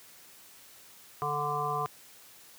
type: harmonic tone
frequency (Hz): 146.83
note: D3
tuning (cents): 0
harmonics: 1 / 3 / 5 / 7 / 8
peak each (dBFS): -38 / -37 / -35 / -33 / -34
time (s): 1.22-1.86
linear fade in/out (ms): 0
effects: white hiss -54 dBFS RMS until 2.58 s + high-pass 80 Hz 12 dB/octave